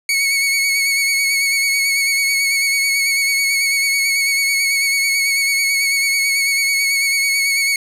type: tone with vibrato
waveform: sawtooth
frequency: 2217 Hz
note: C#7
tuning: in tune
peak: -11 dBFS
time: 0.09-7.76 s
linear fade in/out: 2 ms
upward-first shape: sine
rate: 9.1 Hz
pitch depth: 29 cents each way
effects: resampled to 32000 Hz + 7-bit